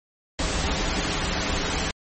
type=noise with comb filter; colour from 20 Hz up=pink; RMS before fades=-25 dBFS; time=0.39-1.91 s; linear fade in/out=2 ms; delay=8.5 ms; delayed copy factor=-0.55; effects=MP3 32 kbps